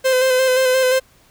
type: tone with vibrato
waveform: 45% pulse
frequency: 516 Hz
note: C5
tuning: 24 cents flat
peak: -13 dBFS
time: 0.04-1 s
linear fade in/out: 20 ms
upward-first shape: square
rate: 5.7 Hz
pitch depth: 24 cents each way
effects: pink hiss -53 dBFS RMS until 1.3 s